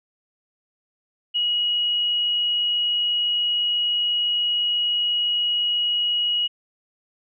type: tone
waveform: sine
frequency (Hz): 2903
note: F#7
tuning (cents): -34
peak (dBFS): -19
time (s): 1.34-6.48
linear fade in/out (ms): 20
effects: none